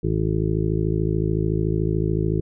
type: harmonic tone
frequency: 53.7 Hz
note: A1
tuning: 41 cents flat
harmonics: 1 / 2 / 3 / 4 / 5 / 6 / 7 / 8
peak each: -27 / -25 / -24 / -36 / -38 / -28 / -27 / -31 dBFS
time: 0.03-2.41 s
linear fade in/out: 10 ms
effects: none